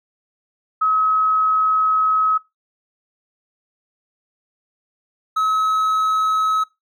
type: tone pair in turn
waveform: sine / triangle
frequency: 1279 / 1284.3 Hz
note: D#6 / E6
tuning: +47 / -46 cents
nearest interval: unison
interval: 7 cents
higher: second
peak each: -14 dBFS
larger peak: neither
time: 0.81-2.38 / 5.36-6.64 s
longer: first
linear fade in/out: 10 ms
effects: noise-tail reverb RT60 0.2 s tail -21 dB re dry